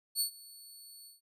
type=tone with ADSR envelope; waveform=15% pulse; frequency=4435 Hz; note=C#8; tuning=in tune; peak=-20 dBFS; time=0.15-1.21 s; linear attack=53 ms; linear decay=99 ms; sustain=-23 dB; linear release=150 ms; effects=noise-tail reverb RT60 0.1 s tail -24 dB re dry + resampled to 32000 Hz